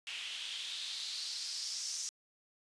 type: noise with band-pass filter sweep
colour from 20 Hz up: white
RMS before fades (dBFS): -41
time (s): 0.07-2.09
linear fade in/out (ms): 0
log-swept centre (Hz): 2800 to 6000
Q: 3.9
effects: resampled to 22050 Hz